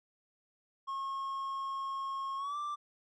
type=tone with pitch glide; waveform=triangle; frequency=1085 to 1176.4 Hz; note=C#6 to D6; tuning=-37 to +3 cents; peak=-33 dBFS; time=0.87-2.76 s; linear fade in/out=20 ms; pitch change=+140 cents; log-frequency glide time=2.37-2.57 s; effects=resampled to 22050 Hz